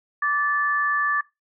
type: tone pair together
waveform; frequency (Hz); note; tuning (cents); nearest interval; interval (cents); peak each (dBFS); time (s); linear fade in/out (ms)
sine; 1166 / 1747; D6 / A6; -13 / -13; perfect fifth; 700; -23 / -22; 0.22-1.21; 5
effects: noise-tail reverb RT60 0.2 s tail -19 dB re dry